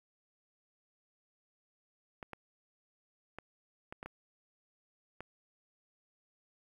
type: clicks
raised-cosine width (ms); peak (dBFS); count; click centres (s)
0.5; -28; 7; 2.228 / 2.333 / 3.386 / 3.925 / 4.029 / 4.06 / 5.206
effects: 10-bit